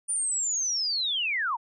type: linear sweep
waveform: sine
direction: down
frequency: 9397 to 850 Hz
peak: -25 dBFS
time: 0.08-1.57 s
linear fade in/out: 20 ms
effects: none